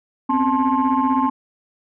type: tone cluster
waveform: sine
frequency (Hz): 254 / 269.7 / 873 / 1060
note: B3 / C#4 / A5 / C6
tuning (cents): +49 / -47 / -14 / +22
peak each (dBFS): -20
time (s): 0.29-1.3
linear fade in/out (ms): 10
effects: tanh soft clip ceiling -9 dBFS